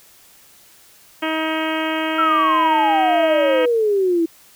harmonic tone, 317 Hz, D#4, 32 cents sharp, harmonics 1 / 2 / 3 / 4 / 5 / 6 / 7 / 8 / 9 / 10, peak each -23 / -26 / -28 / -29 / -30 / -31 / -31 / -32 / -33 / -33 dBFS, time 1.22-3.66 s, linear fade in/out 10 ms
sine exponential sweep, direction down, 1354 to 323.3 Hz, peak -14 dBFS, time 2.18-4.26 s, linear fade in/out 10 ms
effects white hiss -49 dBFS RMS until 4.55 s

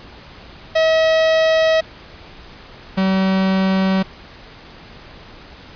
45% pulse tone pair in turn, 641 / 190.57 Hz, E5 / G3, -49 / -49 cents, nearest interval octave + major sixth, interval 2100 cents, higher first, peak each -12 / -14 dBFS, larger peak first, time 0.75-1.81 / 2.97-4.03 s, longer neither, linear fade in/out 10 ms, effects pink hiss -40 dBFS RMS until 5.75 s + resampled to 11025 Hz

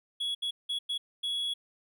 triangle tone bursts at uneven times, 3359 Hz, G#7, 19 cents sharp, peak -28 dBFS, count 5, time 0.2-0.35 / 0.42-0.51 / 0.69-0.79 / 0.89-0.98 / 1.23-1.54 s, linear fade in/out 10 ms, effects none

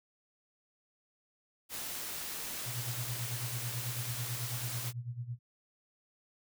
white noise, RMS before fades -40 dBFS, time 1.69-4.93 s, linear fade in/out 50 ms
sine tone with tremolo, 120.4 Hz, B2, 44 cents flat, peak -34 dBFS, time 2.65-5.39 s, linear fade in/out 50 ms, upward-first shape sine, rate 9.1 Hz, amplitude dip 80%
effects none

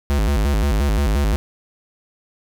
square tone with vibrato, 60.7 Hz, B1, 29 cents flat, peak -16 dBFS, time 0.1-1.36 s, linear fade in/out 0 ms, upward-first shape square, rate 5.7 Hz, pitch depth 280 cents each way, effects none

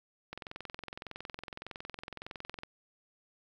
click train, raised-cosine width 0.3 ms, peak -25 dBFS, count 51, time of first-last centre 0.33-2.634 s, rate 21.7 Hz, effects 10-bit

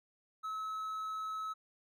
triangle tone, 1292 Hz, E6, 35 cents flat, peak -35 dBFS, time 0.43-1.54 s, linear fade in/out 20 ms, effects none

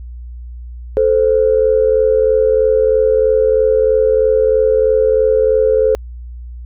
sine tone pair together, 436.9 / 520 Hz, A4 / C5, -12 / -11 cents, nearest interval minor third, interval 301 cents, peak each -11 / -12 dBFS, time 0.97-5.95 s, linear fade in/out 0 ms, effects tanh soft clip ceiling -1 dBFS + added 60 Hz sine -27 dBFS peak until 6.65 s

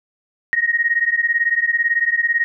sine beating tone pair, 1864.7 / 1882.7 Hz, A#6 / A#6, 0 / +17 cents, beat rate 18 Hz, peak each -18 dBFS, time 0.53-2.44 s, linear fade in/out 0 ms, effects none

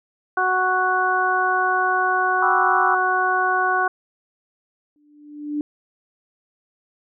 harmonic tone, 370 Hz, F#4, in tune, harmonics 1 / 2 / 3 / 4, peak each -27 / -22 / -22 / -21 dBFS, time 0.37-3.88 s, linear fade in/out 5 ms
sine chord, E minor seventh, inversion first, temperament equal, 784 / 987.8 / 1174.7 / 1318.5 Hz, G5 / B5 / D6 / E6, 0 / 0 / 0 / 0 cents, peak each -24 dBFS, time 2.42-2.95 s, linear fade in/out 5 ms
sine tone with exponential growth, 295.4 Hz, D4, 10 cents sharp, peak -19 dBFS, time 4.96-5.61 s, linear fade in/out 1 ms, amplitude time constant 140 ms
effects none

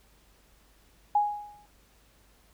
sine tone with exponential decay, 829 Hz, G#5, 3 cents flat, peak -18 dBFS, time 1.15-1.66 s, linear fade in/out 5 ms, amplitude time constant 110 ms, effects added 50 Hz sine -63 dBFS peak until 2.53 s + pink hiss -63 dBFS RMS until 2.53 s

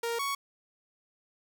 sawtooth tone pair in turn, 466.2 / 1114.3 Hz, A#4 / C#6, 0 / +9 cents, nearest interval octave + minor third, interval 1509 cents, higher second, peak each -26 dBFS, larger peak neither, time 0.03-0.19 / 0.19-0.35 s, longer neither, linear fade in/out 5 ms, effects none

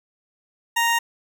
20% pulse tone, 932.3 Hz, A#5, in tune, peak -13 dBFS, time 0.76-0.99 s, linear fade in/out 10 ms, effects none

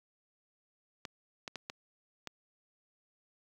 clicks, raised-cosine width 0.2 ms, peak -22 dBFS, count 5, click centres 1.052 / 1.478 / 1.557 / 1.699 / 2.273 s, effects high-pass 100 Hz 12 dB/octave + 10-bit

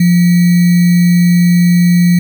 sine tone with sample-and-hold, 175.2 Hz, F3, 6 cents sharp, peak -5 dBFS, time 0-2.19 s, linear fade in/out 5 ms, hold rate 2100 Hz, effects none

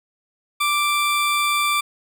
20% pulse tone, 1174.7 Hz, D6, in tune, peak -13 dBFS, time 0.6-1.81 s, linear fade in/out 10 ms, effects none

